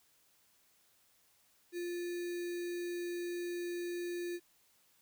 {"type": "tone with sample-and-hold", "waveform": "sine", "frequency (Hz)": 349.2, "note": "F4", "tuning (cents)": 0, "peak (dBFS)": -36, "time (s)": [1.72, 4.4], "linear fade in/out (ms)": 50, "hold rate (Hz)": 2100, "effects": ["white hiss -70 dBFS RMS until 5.01 s"]}